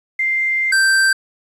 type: tone pair in turn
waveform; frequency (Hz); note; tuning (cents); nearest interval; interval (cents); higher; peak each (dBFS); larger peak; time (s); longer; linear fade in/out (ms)
sine / square; 2093 / 1565.6; C7 / G6; 0 / -3; perfect fourth; 503; first; -15 / -12; second; 0.19-0.72 / 0.72-1.13; first; 5
effects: resampled to 24000 Hz + 8-bit